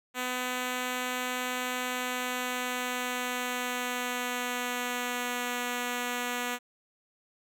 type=tone with pitch glide; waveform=5% pulse; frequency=251 to 245 Hz; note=B3 to B3; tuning=+28 to -14 cents; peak=-19 dBFS; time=0.14-6.59 s; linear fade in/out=50 ms; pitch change=-42 cents; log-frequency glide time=1.77-5.57 s; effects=none